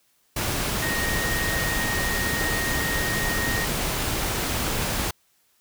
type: tone in noise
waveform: sine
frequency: 1864.7 Hz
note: A#6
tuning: in tune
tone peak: -27 dBFS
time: 0.82-3.65 s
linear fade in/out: 5 ms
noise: pink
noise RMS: -26 dBFS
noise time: 0.36-5.11 s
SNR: -4 dB
effects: white hiss -65 dBFS RMS until 5.6 s